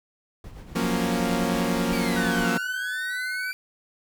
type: noise with tremolo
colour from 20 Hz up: brown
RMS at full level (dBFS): -38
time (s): 0.44-2.47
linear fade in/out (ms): 2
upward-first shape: sine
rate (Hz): 8.3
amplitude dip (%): 50
type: chord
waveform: sawtooth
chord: Gb major seventh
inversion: third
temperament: equal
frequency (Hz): 174.61 / 185 / 233.1 / 277.2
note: F3 / Gb3 / Bb3 / Db4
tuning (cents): 0 / 0 / 0 / 0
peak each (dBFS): -24 / -26 / -22 / -26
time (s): 0.75-2.58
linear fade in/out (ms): 10
type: linear two-way sweep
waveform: 30% pulse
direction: down then up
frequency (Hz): 2349 to 1304 to 2349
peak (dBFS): -31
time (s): 1.93-3.53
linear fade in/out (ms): 0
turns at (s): 2.51
type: tone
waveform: triangle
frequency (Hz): 1503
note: F#6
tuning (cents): +27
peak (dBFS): -26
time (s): 2.16-3.52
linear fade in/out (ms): 10
effects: none